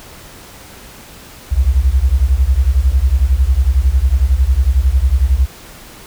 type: beating tone pair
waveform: sine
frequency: 60 / 71 Hz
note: B1 / C#2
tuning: -49 / +42 cents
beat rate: 11 Hz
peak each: -12 dBFS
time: 1.51-5.47 s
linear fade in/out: 20 ms
effects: pink hiss -37 dBFS RMS until 6.06 s